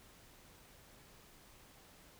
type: silence
effects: pink hiss -61 dBFS RMS until 2.19 s